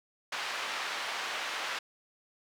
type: band-pass noise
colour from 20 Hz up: pink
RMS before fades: -36 dBFS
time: 0.32-1.79 s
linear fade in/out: 5 ms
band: 980 to 3900 Hz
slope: 12 dB/octave
effects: none